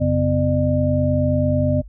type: tone cluster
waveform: sine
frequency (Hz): 90.5 / 139.7 / 253.3 / 601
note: F#2 / C#3 / B3 / D5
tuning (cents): -38 / +14 / +44 / +40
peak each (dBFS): -21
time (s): 0-1.82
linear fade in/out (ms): 20
effects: noise-tail reverb RT60 0.1 s tail -22 dB re dry + added 50 Hz sine -36 dBFS peak until 1.88 s